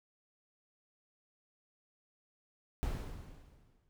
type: noise with exponential decay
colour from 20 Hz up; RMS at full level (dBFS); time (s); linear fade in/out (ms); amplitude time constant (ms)
brown; -34; 2.83-3.89; 0; 230
effects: none